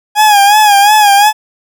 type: tone with vibrato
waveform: 40% pulse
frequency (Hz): 827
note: G#5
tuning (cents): -8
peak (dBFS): -3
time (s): 0.15-1.33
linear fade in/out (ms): 50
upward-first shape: sine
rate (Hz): 2.8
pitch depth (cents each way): 68
effects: none